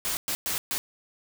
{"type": "noise bursts at uneven times", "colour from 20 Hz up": "white", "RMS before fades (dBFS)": -29, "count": 4, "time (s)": [[0.05, 0.17], [0.28, 0.35], [0.46, 0.58], [0.71, 0.78]], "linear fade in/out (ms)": 0, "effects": []}